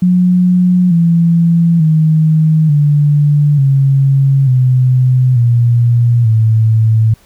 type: tone with pitch steps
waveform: sine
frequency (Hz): 180.5 / 168.41 / 157.13 / 146.61 / 136.79 / 127.63 / 119.09 / 111.11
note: F#3 / E3 / D#3 / D3 / C#3 / C3 / A#2 / A2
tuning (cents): -43 / +37 / +17 / -3 / -23 / -43 / +37 / +17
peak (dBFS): -6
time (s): 0.02-7.14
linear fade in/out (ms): 5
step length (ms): 890
effects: pink hiss -48 dBFS RMS until 7.25 s